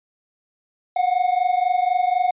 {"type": "tone pair together", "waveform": "triangle", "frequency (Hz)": [716, 740], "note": ["F5", "F#5"], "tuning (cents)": [43, 0], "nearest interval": "minor second", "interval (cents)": 57, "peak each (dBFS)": -18, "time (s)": [0.96, 2.31], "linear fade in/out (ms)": 5, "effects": ["resampled to 8000 Hz"]}